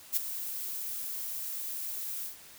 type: noise with ADSR envelope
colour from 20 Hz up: violet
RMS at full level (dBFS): -25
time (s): 0.12-2.37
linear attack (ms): 45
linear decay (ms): 14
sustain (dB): -12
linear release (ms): 130
effects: white hiss -52 dBFS RMS until 2.58 s